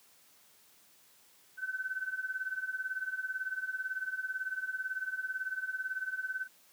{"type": "tone with tremolo", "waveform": "sine", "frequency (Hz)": 1524, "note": "G6", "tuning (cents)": -49, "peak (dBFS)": -30, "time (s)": [1.57, 6.48], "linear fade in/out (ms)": 50, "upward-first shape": "triangle", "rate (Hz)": 18, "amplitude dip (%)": 90, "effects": ["white hiss -63 dBFS RMS until 6.72 s", "high-pass 100 Hz 12 dB/octave"]}